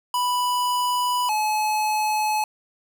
square tone pair in turn, 987.8 / 855.5 Hz, B5 / A5, 0 / -49 cents, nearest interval major second, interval 249 cents, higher first, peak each -21 dBFS, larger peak neither, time 0.14-1.29 / 1.29-2.44 s, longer neither, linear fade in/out 2 ms, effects none

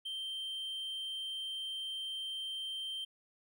triangle tone, 3136 Hz, G7, in tune, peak -36 dBFS, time 0.05-3.05 s, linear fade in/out 10 ms, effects none

